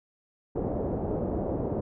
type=low-pass noise; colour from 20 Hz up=white; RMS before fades=-30 dBFS; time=0.55-1.81 s; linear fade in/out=10 ms; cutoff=580 Hz; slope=24 dB/octave; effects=none